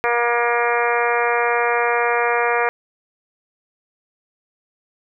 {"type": "harmonic tone with a mistuned harmonic", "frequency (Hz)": 238, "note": "A#3", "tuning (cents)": 36, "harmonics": [2, 3, 4, 5, 6, 7, 8, 9, 10], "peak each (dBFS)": [-21, -23, -24, -25, -26, -26, -27, -28, -28], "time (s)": [0.04, 2.69], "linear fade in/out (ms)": 0, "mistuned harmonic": 8, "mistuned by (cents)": -15, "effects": []}